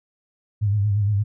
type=tone with vibrato; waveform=sine; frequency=102.7 Hz; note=G#2; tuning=19 cents flat; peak=-17 dBFS; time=0.61-1.24 s; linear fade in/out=20 ms; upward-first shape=sine; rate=8.6 Hz; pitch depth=68 cents each way; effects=none

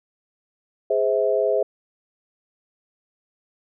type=chord; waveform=sine; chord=Ab augmented; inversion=none; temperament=just; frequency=415.3 / 519.1 / 648.9 Hz; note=Ab4 / C5 / E5; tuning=0 / -14 / -27 cents; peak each=-22 dBFS; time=0.9-1.63 s; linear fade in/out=5 ms; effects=none

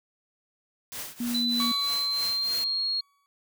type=noise with tremolo; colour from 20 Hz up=white; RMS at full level=-35 dBFS; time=0.92-2.64 s; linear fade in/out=0 ms; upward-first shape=triangle; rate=3.2 Hz; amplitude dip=90%
type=tone; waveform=sine; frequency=239.7 Hz; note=A#3; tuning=48 cents sharp; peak=-27 dBFS; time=1.2-1.72 s; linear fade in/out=5 ms
type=tone with pitch glide; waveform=sine; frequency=4000 to 4287 Hz; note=B7 to C8; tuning=+21 to +41 cents; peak=-25 dBFS; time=1.34-3.01 s; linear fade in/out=10 ms; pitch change=+120 cents; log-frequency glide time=1.63-2.88 s
type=tone with exponential decay; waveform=40% pulse; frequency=1130 Hz; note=C#6; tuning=33 cents sharp; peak=-28 dBFS; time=1.6-3.26 s; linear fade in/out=0 ms; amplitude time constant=360 ms
effects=none

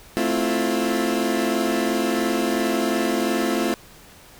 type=chord; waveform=30% pulse; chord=F major seventh; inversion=first; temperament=equal with one note detuned; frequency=220 / 261.6 / 329.6 / 352.5 Hz; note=A3 / C4 / E4 / F4; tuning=0 / 0 / 0 / +16 cents; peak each=-23 dBFS; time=0.17-3.74 s; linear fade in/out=0 ms; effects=pink hiss -47 dBFS RMS until 4.39 s

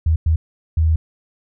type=tone bursts at uneven times; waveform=sine; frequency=80 Hz; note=D#2; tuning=49 cents sharp; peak=-12 dBFS; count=3; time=0.06-0.16 / 0.26-0.36 / 0.77-0.96 s; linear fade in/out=5 ms; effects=none

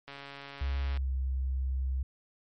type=click train; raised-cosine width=0.3 ms; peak=-28 dBFS; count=126; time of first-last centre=0.08-0.973 s; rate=140 Hz
type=tone with pitch glide; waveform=sine; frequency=67.7 to 65.51 Hz; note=C#2 to C2; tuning=-40 to +3 cents; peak=-28 dBFS; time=0.61-2.03 s; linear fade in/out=5 ms; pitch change=-57 cents; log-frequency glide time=0.95-1.09 s
effects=MP3 48 kbps

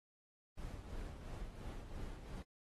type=noise with tremolo; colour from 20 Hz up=brown; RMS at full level=-45 dBFS; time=0.57-2.43 s; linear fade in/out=10 ms; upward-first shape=triangle; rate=2.9 Hz; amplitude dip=55%; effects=AAC 32 kbps

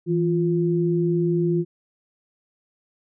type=tone pair together; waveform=sine; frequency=164.8 / 349.2 Hz; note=E3 / F4; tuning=0 / 0 cents; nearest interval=octave + minor second; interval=1300 cents; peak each=-21 dBFS; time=0.06-1.65 s; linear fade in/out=50 ms; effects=none

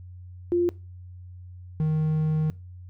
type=tone pair in turn; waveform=sine / triangle; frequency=349.2 / 155.55 Hz; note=F4 / D#3; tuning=0 / 0 cents; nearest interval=octave + major second; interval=1400 cents; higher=first; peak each=-19 dBFS; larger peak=neither; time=0.52-0.69 / 1.8-2.5 s; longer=second; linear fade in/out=0 ms; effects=noise-tail reverb RT60 0.3 s tail -22 dB re dry + added 90 Hz sine -40 dBFS peak until 2.89 s

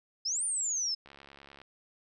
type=exponential two-way sweep; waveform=sine; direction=up then down; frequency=4945 to 9397 to 5090 Hz; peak=-29 dBFS; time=0.25-0.95 s; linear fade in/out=10 ms; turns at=0.44 s
type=click train; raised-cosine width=0.3 ms; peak=-35 dBFS; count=40; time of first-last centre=1.06-1.616 s; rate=70.1 Hz
effects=none

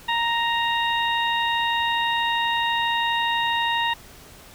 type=harmonic tone; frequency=932.3 Hz; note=A#5; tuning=in tune; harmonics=1 / 2 / 3 / 4; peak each=-23 / -26 / -28 / -29 dBFS; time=0.08-3.94 s; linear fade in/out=10 ms; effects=pink hiss -46 dBFS RMS until 4.54 s

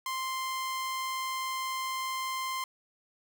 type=tone; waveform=sawtooth; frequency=1046.5 Hz; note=C6; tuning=in tune; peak=-28 dBFS; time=0.06-2.64 s; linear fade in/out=2 ms; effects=none

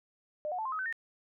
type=tone with pitch steps; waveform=sine; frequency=605 / 727.8 / 875.6 / 1053.4 / 1267.2 / 1524.5 / 1834 Hz; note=D#5 / F#5 / A5 / C6 / D#6 / G6 / A#6; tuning=-49 / -29 / -9 / +11 / +31 / -49 / -29 cents; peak=-32 dBFS; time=0.45-0.926 s; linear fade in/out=0 ms; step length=68 ms; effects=none

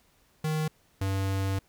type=tone pair in turn; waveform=square; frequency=155.56 / 96.88 Hz; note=D#3 / G2; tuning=0 / -20 cents; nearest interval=minor sixth; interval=820 cents; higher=first; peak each=-27 dBFS; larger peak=neither; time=0.44-0.68 / 1.01-1.59 s; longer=second; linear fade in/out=5 ms; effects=pink hiss -65 dBFS RMS until 1.68 s

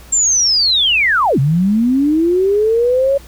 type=linear two-way sweep; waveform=sine; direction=down then up; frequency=7459 to 128.6 to 562 Hz; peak=-10 dBFS; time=0.12-3.18 s; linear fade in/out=10 ms; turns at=1.39 s; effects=added 60 Hz sine -38 dBFS peak until 3.27 s + pink hiss -42 dBFS RMS until 3.27 s

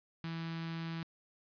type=tone with notch filter; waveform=sawtooth; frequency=164.81 Hz; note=E3; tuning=in tune; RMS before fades=-40 dBFS; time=0.24-1.03 s; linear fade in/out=0 ms; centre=540 Hz; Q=0.69; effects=resampled to 11025 Hz + 10-bit

